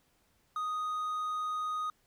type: tone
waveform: triangle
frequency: 1244.5 Hz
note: D#6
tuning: in tune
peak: -30 dBFS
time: 0.56-1.9 s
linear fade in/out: 2 ms
effects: pink hiss -71 dBFS RMS until 2.06 s